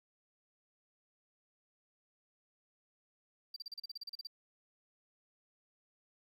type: tone bursts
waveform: triangle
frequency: 4699 Hz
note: D8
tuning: in tune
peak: -39 dBFS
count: 13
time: 3.54-4.271 s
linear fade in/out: 5 ms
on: 23 ms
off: 36 ms
effects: tanh soft clip ceiling -36 dBFS + 12-bit